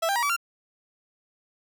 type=tone with pitch steps; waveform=30% pulse; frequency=659.3 / 793.2 / 954.2 / 1147.9 / 1381 Hz; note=E5 / G5 / A#5 / D6 / F6; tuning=0 / +20 / +40 / -40 / -20 cents; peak=-20 dBFS; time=0.02-0.365 s; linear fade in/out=10 ms; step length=69 ms; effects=none